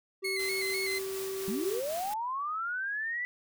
triangle tone, 385.2 Hz, G4, 30 cents flat, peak -32 dBFS, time 0.22-1.81 s, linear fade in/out 20 ms
30% pulse tone with vibrato, 2118 Hz, C7, 21 cents sharp, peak -29 dBFS, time 0.24-0.99 s, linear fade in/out 10 ms, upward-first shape square, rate 4 Hz, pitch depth 50 cents each way
white noise with tremolo, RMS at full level -41 dBFS, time 0.39-2.14 s, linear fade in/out 5 ms, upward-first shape sine, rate 4 Hz, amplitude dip 25%
sine linear sweep, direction up, 185 to 1992 Hz, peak -31 dBFS, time 1.48-3.25 s, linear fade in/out 0 ms
effects none

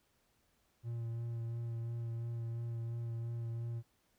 triangle tone with vibrato, 116.4 Hz, A#2, 2 cents flat, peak -35 dBFS, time 0.83-3.83 s, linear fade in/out 50 ms, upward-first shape sine, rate 2.9 Hz, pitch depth 18 cents each way, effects pink hiss -75 dBFS RMS until 4.18 s

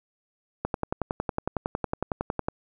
click train, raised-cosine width 1 ms, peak -12 dBFS, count 21, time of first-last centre 0.65-2.485 s, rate 10.9 Hz, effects none

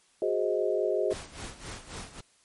sine chord, Ab dominant seventh, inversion third, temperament equal with one note detuned, 370 / 415.3 / 523.3 / 626.6 Hz, Gb4 / Ab4 / C5 / Eb5, 0 / 0 / 0 / +12 cents, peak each -30 / -29 / -32 / -30 dBFS, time 0.22-1.13 s, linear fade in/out 2 ms
pink noise with tremolo, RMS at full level -39 dBFS, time 1.1-2.21 s, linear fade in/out 10 ms, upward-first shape sine, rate 3.7 Hz, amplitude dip 75%
effects white hiss -64 dBFS RMS until 2.44 s + MP3 48 kbps

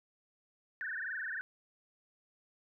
sine tone with frequency modulation, 1661.2 Hz, G#6, in tune, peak -36 dBFS, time 0.81-1.41 s, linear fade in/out 0 ms, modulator 22.9 Hz, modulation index 7.9, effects none

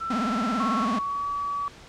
sine tone, 1337 Hz, E6, 24 cents sharp, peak -28 dBFS, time 0-0.86 s, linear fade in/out 20 ms
45% pulse tone with vibrato, 230 Hz, A#3, 23 cents flat, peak -25 dBFS, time 0.1-0.99 s, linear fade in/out 5 ms, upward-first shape triangle, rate 18 Hz, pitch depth 270 cents each way
sine tone with pitch glide, 1100 to 1141.4 Hz, C#6 to D6, -14 to -50 cents, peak -26 dBFS, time 0.6-1.68 s, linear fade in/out 0 ms, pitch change +64 cents, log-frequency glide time 0.73-1.27 s
effects pink hiss -47 dBFS RMS until 1.88 s + low-pass 6000 Hz 12 dB/octave

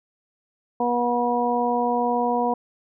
harmonic tone, 241.8 Hz, B3, 36 cents flat, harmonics 1 / 2 / 3 / 4, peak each -26 / -25 / -24 / -25 dBFS, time 0.8-2.54 s, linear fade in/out 5 ms, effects none

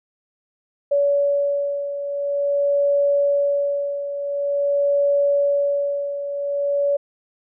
sine beating tone pair, 568 / 568.47 Hz, C#5 / C#5, +42 / +43 cents, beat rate 0.47 Hz, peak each -18 / -24 dBFS, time 0.91-6.97 s, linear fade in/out 10 ms, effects none

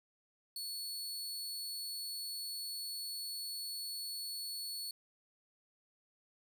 sawtooth tone, 4410 Hz, C#8, 10 cents flat, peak -37 dBFS, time 0.56-4.91 s, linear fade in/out 2 ms, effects none

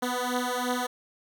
10% pulse beating tone pair, 246.9 / 249.8 Hz, B3 / B3, 0 / +20 cents, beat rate 2.9 Hz, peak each -21 / -22 dBFS, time 0.02-0.87 s, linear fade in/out 10 ms, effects none

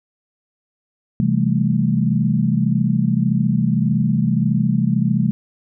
sine chord, A minor seventh, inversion first, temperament equal with one note detuned, 130.81 / 164.81 / 198.28 / 220 Hz, C3 / E3 / G3 / A3, 0 / 0 / +20 / 0 cents, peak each -20 dBFS, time 1.2-5.31 s, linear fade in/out 0 ms, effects none

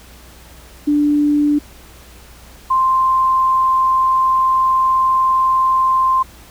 sine tone pair in turn, 293.7 / 1046.6 Hz, D4 / C6, 0 / 0 cents, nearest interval octave + minor seventh, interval 2200 cents, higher second, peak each -11 dBFS, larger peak neither, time 0.87-1.59 / 2.7-6.23 s, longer second, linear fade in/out 10 ms, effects added 60 Hz sine -42 dBFS peak until 6.5 s + pink hiss -43 dBFS RMS until 6.5 s

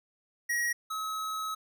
square tone pair in turn, 1898 / 1283.3 Hz, A#6 / E6, +31 / -47 cents, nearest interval perfect fifth, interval 678 cents, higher first, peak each -28 / -33 dBFS, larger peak first, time 0.49-0.73 / 0.9-1.55 s, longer second, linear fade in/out 10 ms, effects none

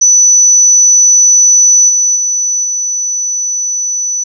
sine tone with level steps, 5970 Hz, F#8, 15 cents sharp, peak -3 / -7 / -10 / -12 dBFS, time 0.01-4.24 s, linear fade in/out 10 ms, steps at 1.88 / 2.15 / 2.63 s, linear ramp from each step 20 ms, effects none

